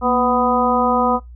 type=harmonic tone with a mistuned harmonic; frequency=249 Hz; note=B3; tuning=14 cents sharp; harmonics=1 / 2 / 3 / 4 / 5; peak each=-20 / -20 / -20 / -20 / -20 dBFS; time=0.01-1.2 s; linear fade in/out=50 ms; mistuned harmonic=1; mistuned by=-79 cents; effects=noise-tail reverb RT60 0.2 s tail -25 dB re dry + added 60 Hz sine -35 dBFS peak until 1.35 s